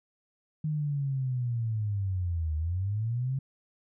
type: linear two-way sweep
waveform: sine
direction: down then up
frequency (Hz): 155.56 to 76 to 137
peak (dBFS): -27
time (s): 0.64-3.39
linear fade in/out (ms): 5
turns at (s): 2.56
effects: none